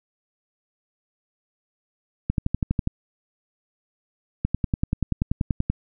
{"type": "two click trains", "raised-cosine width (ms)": 5, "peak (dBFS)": [-9, -9], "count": [14, 8], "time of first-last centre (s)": [[4.45, 5.7], [2.3, 2.874]], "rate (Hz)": [10.4, 12.2], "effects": []}